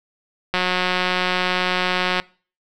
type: click train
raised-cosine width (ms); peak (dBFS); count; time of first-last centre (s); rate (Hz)
0.3; -4; 303; 0.54-2.199; 182
effects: noise-tail reverb RT60 0.4 s tail -23 dB re dry